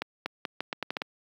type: accelerating click train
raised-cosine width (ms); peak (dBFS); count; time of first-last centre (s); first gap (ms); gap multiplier
0.3; -14; 9; 0.02-1.019; 240; 0.8
effects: high-pass 200 Hz 12 dB/octave + 9-bit